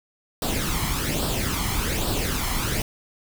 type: noise with flanger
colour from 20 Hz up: pink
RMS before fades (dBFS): -25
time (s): 0.42-2.82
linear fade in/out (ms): 2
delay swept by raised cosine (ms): 0.23 to 0.97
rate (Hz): 1.2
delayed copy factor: +0.6
effects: none